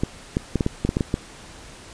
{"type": "clicks", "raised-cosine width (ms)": 3, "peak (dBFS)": -7, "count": 10, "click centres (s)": [0.035, 0.369, 0.557, 0.608, 0.664, 0.85, 0.891, 0.969, 1.008, 1.141], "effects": ["pink hiss -43 dBFS RMS until 1.93 s", "resampled to 22050 Hz"]}